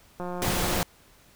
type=click train; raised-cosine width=1 ms; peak=-21 dBFS; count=113; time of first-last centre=0.2-0.829 s; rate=178 Hz
type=noise; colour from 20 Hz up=pink; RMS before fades=-27 dBFS; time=0.42-0.83 s; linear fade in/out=0 ms
effects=pink hiss -57 dBFS RMS until 1.35 s